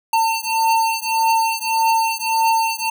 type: beating tone pair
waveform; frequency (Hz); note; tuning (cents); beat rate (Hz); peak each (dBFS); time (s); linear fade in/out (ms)
square; 900 / 901.7; A5 / A5; +39 / +42; 1.7; -19 / -20; 0.13-2.9; 5
effects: none